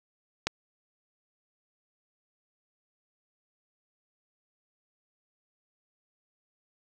click, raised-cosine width 0.2 ms, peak -9 dBFS, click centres 0.47 s, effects none

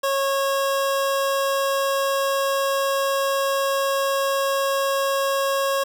25% pulse tone, 548 Hz, C#5, 20 cents flat, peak -16 dBFS, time 0.03-5.84 s, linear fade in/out 10 ms, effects 7-bit

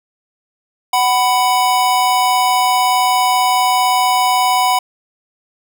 square tone pair together, 747 / 991.7 Hz, F#5 / B5, +16 / +7 cents, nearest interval perfect fourth, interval 491 cents, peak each -15 dBFS, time 0.93-4.79 s, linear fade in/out 5 ms, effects none

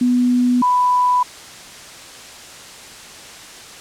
sine tone pair in turn, 246.9 / 992.2 Hz, B3 / B5, 0 / +8 cents, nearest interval 2 octaves, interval 2408 cents, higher second, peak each -12 dBFS, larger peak neither, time 0.01-0.62 / 0.62-1.23 s, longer neither, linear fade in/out 5 ms, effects white hiss -37 dBFS RMS until 3.8 s + low-pass 8000 Hz 12 dB/octave

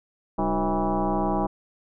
sine tone with frequency modulation, 305.1 Hz, D#4, 34 cents flat, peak -21 dBFS, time 0.38-1.47 s, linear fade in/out 10 ms, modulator 168 Hz, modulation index 4.2, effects none

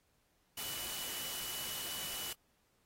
sine tone in noise, 2960 Hz, F#7, in tune, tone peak -46 dBFS, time 0.57-2.33 s, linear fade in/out 5 ms, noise white, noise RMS -42 dBFS, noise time 0.57-2.33 s, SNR -7 dB, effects pink hiss -75 dBFS RMS until 2.85 s + AAC 48 kbps

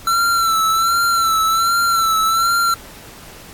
square tone with vibrato, 1345 Hz, E6, 34 cents sharp, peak -14 dBFS, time 0.07-2.74 s, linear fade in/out 2 ms, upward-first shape sine, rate 1.3 Hz, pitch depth 48 cents each way, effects pink hiss -39 dBFS RMS until 3.53 s + AAC 64 kbps

